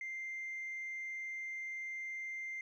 sine tone, 2093 Hz, C7, in tune, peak -38 dBFS, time 0.01-2.61 s, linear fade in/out 2 ms, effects tanh soft clip ceiling -37 dBFS + 13-bit

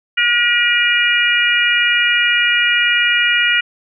harmonic tone, 479.1 Hz, A#4, 47 cents sharp, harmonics 3 / 4 / 5 / 6, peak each -17 / -17 / -17 / -17 dBFS, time 0.17-3.61 s, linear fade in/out 10 ms, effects none

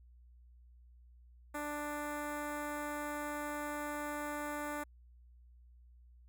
10% pulse tone with notch filter, 294.9 Hz, D4, 7 cents sharp, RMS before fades -40 dBFS, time 1.54-4.84 s, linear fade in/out 10 ms, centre 4500 Hz, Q 1, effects added 60 Hz sine -57 dBFS peak until 6.28 s

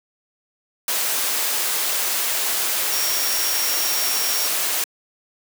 sine tone in noise, 5588 Hz, F8, in tune, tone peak -25 dBFS, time 2.92-4.47 s, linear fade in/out 2 ms, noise white, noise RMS -22 dBFS, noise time 0.88-4.84 s, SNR -6 dB, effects high-pass 400 Hz 12 dB/octave

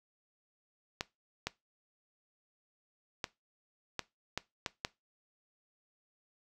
clicks, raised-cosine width 0.2 ms, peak -16 dBFS, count 7, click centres 1.009 / 1.47 / 3.242 / 3.993 / 4.376 / 4.662 / 4.849 s, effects noise-tail reverb RT60 0.2 s tail -19 dB re dry

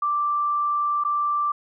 sine tone with dropouts, 1174.7 Hz, D6, in tune, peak -20 dBFS, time 0.02-1.52 s, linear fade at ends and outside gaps 5 ms, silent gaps 1.038-1.048 s, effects none

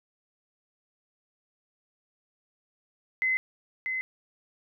sine tone with echo, 2046 Hz, C7, 39 cents flat, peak -23 dBFS, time 3.22-3.37 s, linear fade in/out 0 ms, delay 640 ms, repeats 1, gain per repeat -5 dB, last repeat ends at 4.01 s, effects none

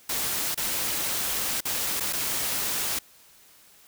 white noise with dropouts, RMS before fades -28 dBFS, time 0.09-2.99 s, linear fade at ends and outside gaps 5 ms, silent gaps 0.546-0.575 / 1.607-1.652 / 1.999-2.005 / 2.127-2.131 s, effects white hiss -55 dBFS RMS until 3.87 s

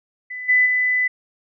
sine tone with level steps, 2000 Hz, B6, 21 cents sharp, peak -28 / -12 / -16 dBFS, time 0.3-1.08 s, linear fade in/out 10 ms, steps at 0.48 / 0.65 s, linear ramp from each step 20 ms, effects none

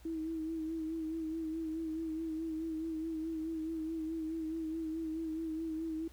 sine tone with vibrato, 321 Hz, E4, 46 cents flat, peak -35 dBFS, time 0.05-6.08 s, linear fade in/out 5 ms, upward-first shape sine, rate 4.7 Hz, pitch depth 40 cents each way, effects added 60 Hz sine -54 dBFS peak until 6.12 s + pink hiss -63 dBFS RMS until 6.12 s

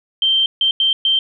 sine tone bursts at uneven times, 3136 Hz, G7, in tune, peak -12 dBFS, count 4, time 0.22-0.46 / 0.61-0.71 / 0.8-0.93 / 1.05-1.19 s, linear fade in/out 2 ms, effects none

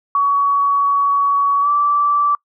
sine tone with pitch glide, 1127 to 1162.7 Hz, C#6 to D6, +28 to -18 cents, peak -12 dBFS, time 0.15-2.35 s, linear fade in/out 2 ms, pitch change +54 cents, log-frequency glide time 1.61-1.68 s, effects noise-tail reverb RT60 0.1 s tail -25 dB re dry

